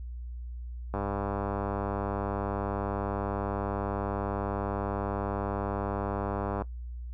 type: click train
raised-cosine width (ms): 1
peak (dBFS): -18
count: 569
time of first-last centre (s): 0.94-6.62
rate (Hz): 100
effects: noise-tail reverb RT60 0.1 s tail -18 dB re dry + added 60 Hz sine -36 dBFS peak until 7.13 s